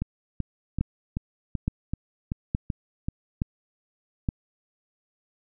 two click trains, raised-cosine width 5 ms, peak -12 / -15 dBFS, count 5 / 9, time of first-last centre 0.81-4.288 / 0.02-3.085 s, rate 1.15 / 2.61 Hz, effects none

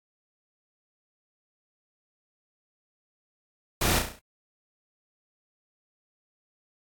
pink noise with echo, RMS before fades -25 dBFS, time 3.81-3.99 s, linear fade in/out 5 ms, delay 34 ms, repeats 6, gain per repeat -5 dB, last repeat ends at 4.194 s, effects AAC 64 kbps

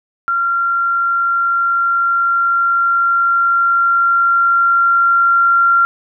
sine tone with level ramp, 1378 Hz, F6, 24 cents flat, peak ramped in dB -13 to -8 dBFS, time 0.28-5.85 s, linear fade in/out 0 ms, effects none

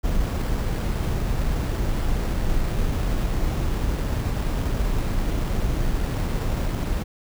brown noise with sample-and-hold, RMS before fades -23 dBFS, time 0.03-7.04 s, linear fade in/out 20 ms, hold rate 6300 Hz, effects none

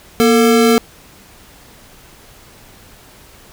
square tone pair together, 237.3 / 448 Hz, A#3 / A4, +31 / +31 cents, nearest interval major seventh, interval 1100 cents, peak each -12 dBFS, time 0.2-0.78 s, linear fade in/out 0 ms, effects pink hiss -43 dBFS RMS until 3.52 s

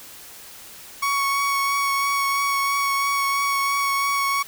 30% pulse tone with vibrato, 1114 Hz, C#6, 8 cents sharp, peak -17 dBFS, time 1.02-4.43 s, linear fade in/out 10 ms, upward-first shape triangle, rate 3 Hz, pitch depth 15 cents each way, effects white hiss -42 dBFS RMS until 4.47 s

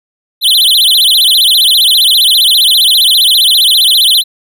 square tone with vibrato, 3520 Hz, A7, in tune, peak -5 dBFS, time 0.41-4.24 s, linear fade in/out 50 ms, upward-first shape sine, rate 15 Hz, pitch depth 280 cents each way, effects none

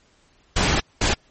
pink noise bursts at uneven times, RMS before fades -19 dBFS, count 2, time 0.56-0.8 / 1.01-1.14 s, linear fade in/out 5 ms, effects pink hiss -59 dBFS RMS until 1.3 s + MP3 32 kbps

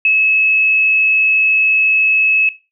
sine tone, 2586 Hz, E7, 34 cents flat, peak -9 dBFS, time 0.05-2.49 s, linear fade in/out 2 ms, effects noise-tail reverb RT60 0.3 s tail -18 dB re dry

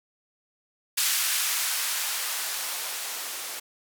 violet noise with band-pass filter sweep, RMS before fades -29 dBFS, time 0.97-3.6 s, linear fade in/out 10 ms, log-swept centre 1700 to 420 Hz, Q 0.76, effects none

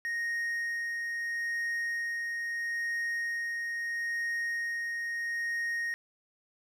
triangle tone with tremolo, 1864.7 Hz, A#6, in tune, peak -28 dBFS, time 0.05-5.94 s, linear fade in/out 0 ms, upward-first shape sine, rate 0.76 Hz, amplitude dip 25%, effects none

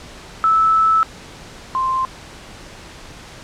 sine tone pair in turn, 1310 / 1046.6 Hz, E6 / C6, -11 / 0 cents, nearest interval major third, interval 389 cents, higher first, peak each -11 / -16 dBFS, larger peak first, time 0.44-1.03 / 1.75-2.05 s, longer first, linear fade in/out 0 ms, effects pink hiss -38 dBFS RMS until 3.43 s + low-pass 7000 Hz 12 dB/octave

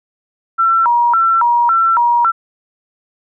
sine tone with vibrato, 1132 Hz, C#6, 36 cents sharp, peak -9 dBFS, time 0.58-2.32 s, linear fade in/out 20 ms, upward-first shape square, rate 1.8 Hz, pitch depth 300 cents each way, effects none

